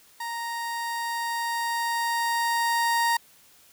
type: tone with level ramp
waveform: 30% pulse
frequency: 932.3 Hz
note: A#5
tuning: in tune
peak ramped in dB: -28 to -18 dBFS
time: 0.2-3.17 s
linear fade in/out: 5 ms
effects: white hiss -56 dBFS RMS until 3.72 s